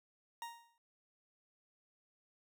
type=tone with exponential decay; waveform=40% pulse; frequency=934 Hz; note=A#5; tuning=3 cents sharp; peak=-39 dBFS; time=0.42-0.78 s; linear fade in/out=1 ms; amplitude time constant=78 ms; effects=none